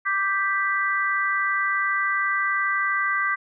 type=chord; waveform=sine; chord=G major; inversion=second; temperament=equal; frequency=1174.7 / 1568 / 1975.5 Hz; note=D6 / G6 / B6; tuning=0 / 0 / 0 cents; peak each=-25 dBFS; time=0.05-3.36 s; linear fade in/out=20 ms; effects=none